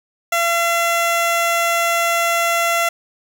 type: tone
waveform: 15% pulse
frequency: 680 Hz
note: F5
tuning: 46 cents flat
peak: -9 dBFS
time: 0.32-2.89 s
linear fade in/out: 5 ms
effects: none